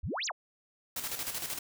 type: exponential two-way sweep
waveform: sine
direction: up then down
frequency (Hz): 54.9 to 7500 to 485.1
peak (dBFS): -32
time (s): 0.03-0.32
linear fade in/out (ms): 10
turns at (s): 0.26
type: noise with tremolo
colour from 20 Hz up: white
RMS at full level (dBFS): -35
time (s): 0.96-1.59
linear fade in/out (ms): 5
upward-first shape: square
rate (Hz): 13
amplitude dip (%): 55
effects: none